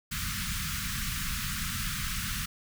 pink band-stop noise, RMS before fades -33 dBFS, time 0.11-2.46 s, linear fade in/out 10 ms, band 220 to 1200 Hz, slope 48 dB/octave, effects none

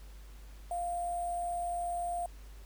sine tone with sample-and-hold, 698.5 Hz, F5, in tune, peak -32 dBFS, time 0.71-2.26 s, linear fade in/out 2 ms, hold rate 8820 Hz, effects added 50 Hz sine -47 dBFS peak until 2.65 s + pink hiss -60 dBFS RMS until 2.65 s

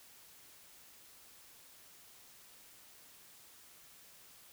silence, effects white hiss -59 dBFS RMS until 4.52 s

